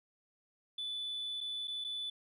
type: tone with dropouts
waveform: sine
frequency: 3483 Hz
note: A7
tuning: 18 cents flat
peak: -35 dBFS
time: 0.78-2.1 s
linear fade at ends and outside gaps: 5 ms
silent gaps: 1.406-1.41 / 1.674-1.679 / 1.842-1.846 s
effects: tanh soft clip ceiling -34 dBFS